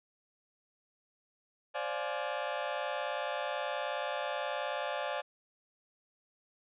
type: chord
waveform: sawtooth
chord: D half-diminished seventh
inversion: third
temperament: just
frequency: 528.6 / 587.3 / 704.8 / 845.8 Hz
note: C5 / D5 / F5 / Ab5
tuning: +18 / 0 / +16 / +31 cents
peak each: -36 / -33 / -36 / -36 dBFS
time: 1.74-5.22 s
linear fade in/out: 20 ms
effects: resampled to 8000 Hz